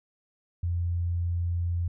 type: tone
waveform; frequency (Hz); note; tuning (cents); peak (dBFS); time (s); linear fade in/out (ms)
sine; 86.5; F2; -16; -25; 0.63-1.88; 5
effects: none